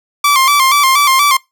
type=tone with vibrato; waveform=sawtooth; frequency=1106 Hz; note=C#6; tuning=4 cents flat; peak=-4 dBFS; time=0.24-1.37 s; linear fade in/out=5 ms; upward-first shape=square; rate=4.2 Hz; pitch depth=77 cents each way; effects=noise-tail reverb RT60 0.2 s tail -23 dB re dry